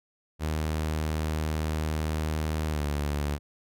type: tone with pitch glide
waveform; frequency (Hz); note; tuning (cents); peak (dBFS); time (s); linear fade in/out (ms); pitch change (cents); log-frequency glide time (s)
sawtooth; 77.78 to 72.99; D#2 to D2; 0 to -10; -23; 0.39-3.39; 50; -110; 2.69-2.84
effects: none